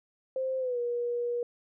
sine tone with pitch glide, 523.3 to 479.9 Hz, C5 to B4, 0 to -50 cents, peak -28 dBFS, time 0.36-1.43 s, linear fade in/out 2 ms, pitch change -150 cents, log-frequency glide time 0.59-0.79 s, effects none

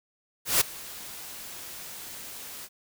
white noise with ADSR envelope, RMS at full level -20 dBFS, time 0.45-2.69 s, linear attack 160 ms, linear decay 8 ms, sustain -21 dB, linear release 47 ms, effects none

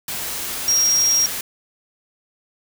sine tone in noise, 5620 Hz, F8, 10 cents sharp, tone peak -14 dBFS, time 0.68-1.26 s, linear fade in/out 2 ms, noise white, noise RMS -27 dBFS, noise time 0.08-1.41 s, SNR +10 dB, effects none

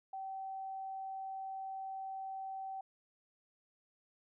sine tone, 770 Hz, G5, 31 cents flat, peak -40 dBFS, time 0.13-2.81 s, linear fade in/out 5 ms, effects none

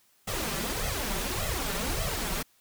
pink noise with flanger, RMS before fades -31 dBFS, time 0.27-2.43 s, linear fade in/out 10 ms, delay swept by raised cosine 1.5 to 5.2 ms, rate 1.7 Hz, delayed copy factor +0.95, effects white hiss -65 dBFS RMS until 2.6 s

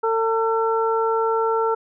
harmonic tone, 450 Hz, A4, 39 cents sharp, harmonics 1 / 2 / 3, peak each -20 / -23 / -25 dBFS, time 0.03-1.75 s, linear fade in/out 10 ms, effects none

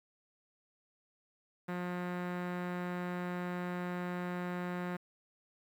sawtooth tone with low-pass filter, 178.2 Hz, F3, 35 cents sharp, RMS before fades -38 dBFS, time 1.68-4.97 s, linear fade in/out 10 ms, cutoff 1800 Hz, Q 1.7, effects 10-bit

